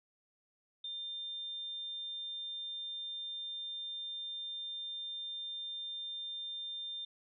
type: tone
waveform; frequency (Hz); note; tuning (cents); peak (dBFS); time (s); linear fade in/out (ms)
sine; 3600; A7; +39; -39; 0.84-7.05; 5
effects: none